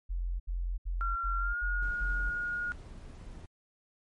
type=tone bursts; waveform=sine; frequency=43.65 Hz; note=F1; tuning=in tune; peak=-30 dBFS; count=6; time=0.09-2.305 s; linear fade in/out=20 ms; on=310 ms; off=71 ms
type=tone with pitch glide; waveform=sine; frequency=1370 to 1434 Hz; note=F6 to F6; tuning=-34 to +45 cents; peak=-31 dBFS; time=1.01-2.72 s; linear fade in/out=0 ms; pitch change=+79 cents; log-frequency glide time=1.38-1.6 s
type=noise; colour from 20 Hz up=brown; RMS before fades=-46 dBFS; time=1.82-3.46 s; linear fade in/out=5 ms
effects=MP3 48 kbps